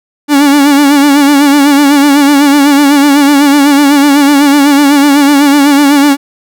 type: tone with vibrato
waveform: 45% pulse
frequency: 284.9 Hz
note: C#4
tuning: 48 cents sharp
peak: -3 dBFS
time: 0.28-6.17 s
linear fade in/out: 50 ms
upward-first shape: sine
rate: 8 Hz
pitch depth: 63 cents each way
effects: none